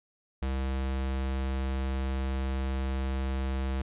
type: tone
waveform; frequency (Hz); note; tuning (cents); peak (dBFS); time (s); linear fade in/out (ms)
square; 66.3; C2; +23; -29; 0.42-3.82; 5
effects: resampled to 8000 Hz